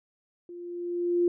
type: tone with level ramp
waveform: sine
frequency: 349.2 Hz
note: F4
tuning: in tune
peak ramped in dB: -40 to -19 dBFS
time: 0.49-1.28 s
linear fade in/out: 2 ms
effects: none